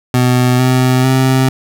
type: tone with pitch steps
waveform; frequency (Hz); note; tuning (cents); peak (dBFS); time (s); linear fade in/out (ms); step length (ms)
25% pulse; 125.1 / 128.1 / 131.17; B2 / C3 / C3; +23 / -36 / +5; -5; 0.14-1.49; 2; 450
effects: 7-bit